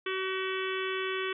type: harmonic tone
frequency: 378.5 Hz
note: F#4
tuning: 39 cents sharp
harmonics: 1 / 3 / 4 / 5 / 6 / 7 / 8 / 9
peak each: -33 / -38 / -39 / -40 / -41 / -41 / -42 / -43 dBFS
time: 0.06-1.33 s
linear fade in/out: 5 ms
effects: none